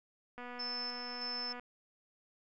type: click train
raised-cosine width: 0.5 ms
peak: -32 dBFS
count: 299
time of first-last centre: 0.38-1.596 s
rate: 245 Hz
type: tone with tremolo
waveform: sine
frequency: 5274 Hz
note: E8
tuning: in tune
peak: -37 dBFS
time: 0.59-1.53 s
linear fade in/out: 10 ms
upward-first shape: square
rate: 1.6 Hz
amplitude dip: 45%
effects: none